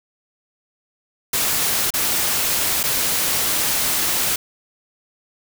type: noise with dropouts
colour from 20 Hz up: white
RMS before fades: -20 dBFS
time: 1.33-4.36 s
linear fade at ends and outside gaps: 5 ms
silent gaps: 1.905-1.938 / 2.831-2.837 s
effects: none